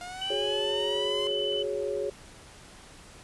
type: linear sweep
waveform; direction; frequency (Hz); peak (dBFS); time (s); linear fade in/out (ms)
sawtooth; up; 704 to 1046.5; -34; 0.01-1.27; 0
type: tone with pitch glide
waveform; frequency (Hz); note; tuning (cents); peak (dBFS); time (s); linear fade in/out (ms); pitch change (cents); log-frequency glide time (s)
sine; 2984 to 3008; F#7 to F#7; +14 to +28; -30; 0.21-1.63; 10; +14; 0.93-1.27
type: chord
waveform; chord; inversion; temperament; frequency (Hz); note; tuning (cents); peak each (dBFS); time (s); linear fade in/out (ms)
sine; F# suspended second; none; equal; 370 / 415.3 / 554.4; F#4 / G#4 / C#5; 0 / 0 / 0; -35 / -31 / -32; 0.3-2.1; 5
effects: pink hiss -50 dBFS RMS until 3.23 s + resampled to 24000 Hz